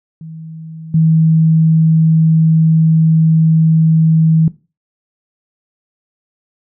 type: tone with level steps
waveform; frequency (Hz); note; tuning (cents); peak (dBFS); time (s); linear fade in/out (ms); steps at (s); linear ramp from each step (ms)
sine; 160.5; E3; -46; -27 / -7; 0.21-4.48; 2; 0.94; 5
effects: noise-tail reverb RT60 0.3 s tail -18 dB re dry